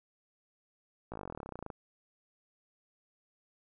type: slowing click train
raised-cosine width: 1 ms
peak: -27 dBFS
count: 23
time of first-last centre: 1.12-1.702 s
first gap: 17 ms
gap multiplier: 1.04
effects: none